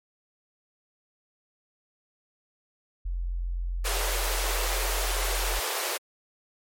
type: tone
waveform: sine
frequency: 43.65 Hz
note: F1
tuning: in tune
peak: -27 dBFS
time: 3.05-5.6 s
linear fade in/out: 10 ms
type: high-pass noise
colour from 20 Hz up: pink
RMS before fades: -30 dBFS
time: 3.84-5.98 s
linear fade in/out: 20 ms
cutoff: 380 Hz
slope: 48 dB/octave
effects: MP3 64 kbps